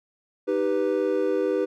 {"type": "chord", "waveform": "triangle", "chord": "Eb augmented", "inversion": "none", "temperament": "equal", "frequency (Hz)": [311.1, 392, 493.9], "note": ["Eb4", "G4", "B4"], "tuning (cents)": [0, 0, 0], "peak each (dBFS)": [-26, -23, -23], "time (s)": [0.47, 1.66], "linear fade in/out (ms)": 20, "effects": []}